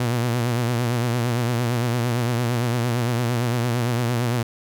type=tone with vibrato; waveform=sawtooth; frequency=120 Hz; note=B2; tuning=49 cents flat; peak=-16 dBFS; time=0-4.43 s; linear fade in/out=5 ms; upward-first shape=triangle; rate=8.8 Hz; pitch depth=84 cents each way; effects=none